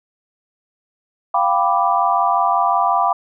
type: chord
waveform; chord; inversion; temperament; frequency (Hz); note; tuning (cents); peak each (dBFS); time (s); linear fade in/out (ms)
sine; G dominant seventh; third; equal; 698.5 / 784 / 987.8 / 1174.7; F5 / G5 / B5 / D6; 0 / 0 / 0 / 0; -19; 1.34-3.13; 5
effects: none